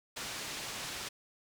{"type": "low-pass noise", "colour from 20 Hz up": "white", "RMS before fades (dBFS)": -41, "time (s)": [0.16, 1.09], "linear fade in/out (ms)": 10, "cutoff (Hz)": 6000, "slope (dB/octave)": 12, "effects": []}